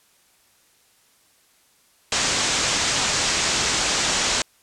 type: low-pass noise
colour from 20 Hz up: white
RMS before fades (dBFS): -22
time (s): 2.12-4.42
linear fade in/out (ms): 2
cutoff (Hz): 7800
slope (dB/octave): 48
effects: white hiss -59 dBFS RMS until 4.62 s + low-pass 12000 Hz 12 dB/octave